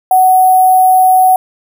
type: tone with sample-and-hold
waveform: sine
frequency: 746 Hz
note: F#5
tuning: 14 cents sharp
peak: -4 dBFS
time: 0.11-1.36 s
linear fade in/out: 2 ms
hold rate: 11025 Hz
effects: none